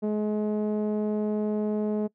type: tone with low-pass filter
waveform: sawtooth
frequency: 211.6 Hz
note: G#3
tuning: 33 cents sharp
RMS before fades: -27 dBFS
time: 0.02-2.08 s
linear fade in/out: 20 ms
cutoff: 520 Hz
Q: 1.6
effects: noise-tail reverb RT60 0.1 s tail -23 dB re dry